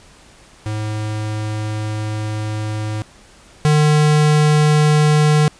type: tone pair in turn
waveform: square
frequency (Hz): 107.3 / 151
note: A2 / D3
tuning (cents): -43 / +48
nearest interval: tritone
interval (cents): 591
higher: second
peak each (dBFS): -21 / -11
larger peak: second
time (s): 0.66-3.02 / 3.65-5.48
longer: first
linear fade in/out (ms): 0
effects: pink hiss -46 dBFS RMS until 5.59 s + resampled to 22050 Hz